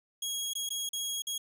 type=tone with dropouts; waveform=20% pulse; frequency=3304 Hz; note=G#7; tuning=10 cents flat; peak=-27 dBFS; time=0.22-1.38 s; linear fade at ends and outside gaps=5 ms; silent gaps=0.535-0.552 / 0.691-0.704 / 0.891-0.931 / 1.221-1.269 s; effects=none